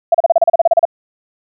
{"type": "tone bursts", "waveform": "sine", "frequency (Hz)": 672, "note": "E5", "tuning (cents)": 33, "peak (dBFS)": -5, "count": 13, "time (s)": [0.12, 0.853], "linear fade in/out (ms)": 5, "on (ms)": 25, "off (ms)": 34, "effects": []}